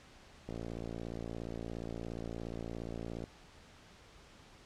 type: click train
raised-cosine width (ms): 2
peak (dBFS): -28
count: 158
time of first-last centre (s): 0.49-3.24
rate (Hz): 57.1
effects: pink hiss -58 dBFS RMS until 4.65 s + low-pass 6000 Hz 12 dB/octave